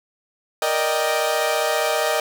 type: chord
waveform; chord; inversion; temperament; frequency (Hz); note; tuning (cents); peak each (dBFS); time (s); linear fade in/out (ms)
sawtooth; Eb major seventh; second; equal with one note detuned; 467.5 / 587.3 / 622.3 / 784; Bb4 / D5 / Eb5 / G5; +5 / 0 / 0 / 0; -22 / -23 / -18 / -22; 0.62-2.2; 2
effects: none